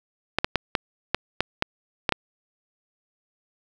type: clicks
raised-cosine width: 0.3 ms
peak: -4 dBFS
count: 9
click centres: 0.386 / 0.445 / 0.557 / 0.752 / 1.146 / 1.406 / 1.624 / 2.092 / 2.123 s
effects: 7-bit